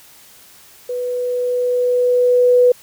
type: tone with level ramp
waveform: sine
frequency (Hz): 493.9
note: B4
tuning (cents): 0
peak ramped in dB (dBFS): -20 to -7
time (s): 0.89-2.72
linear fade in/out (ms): 5
effects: white hiss -45 dBFS RMS until 2.82 s